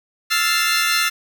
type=chord; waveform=20% pulse; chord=F major seventh; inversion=third; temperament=equal; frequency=1318.5 / 1396.9 / 1760 / 2093 Hz; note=E6 / F6 / A6 / C7; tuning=0 / 0 / 0 / 0 cents; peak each=-17 dBFS; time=0.3-1.1 s; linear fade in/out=20 ms; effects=none